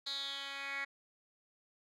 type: tone with band-pass filter sweep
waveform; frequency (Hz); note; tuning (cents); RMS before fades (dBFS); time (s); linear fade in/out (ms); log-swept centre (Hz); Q
10% pulse; 277.2; C#4; 0; -41; 0.06-0.85; 10; 4100 to 2100; 6.7
effects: none